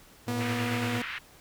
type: tone with tremolo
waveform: 45% pulse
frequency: 111.9 Hz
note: A2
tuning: 30 cents sharp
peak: -30 dBFS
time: 0.26-1.02 s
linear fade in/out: 50 ms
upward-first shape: sine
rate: 8.9 Hz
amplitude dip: 50%
type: tone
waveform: sawtooth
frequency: 242.4 Hz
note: B3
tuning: 32 cents flat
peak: -26 dBFS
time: 0.28-1.02 s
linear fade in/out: 2 ms
type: band-pass noise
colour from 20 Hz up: white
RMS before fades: -37 dBFS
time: 0.4-1.19 s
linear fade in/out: 10 ms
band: 1300 to 2600 Hz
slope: 24 dB/octave
effects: pink hiss -55 dBFS RMS until 1.4 s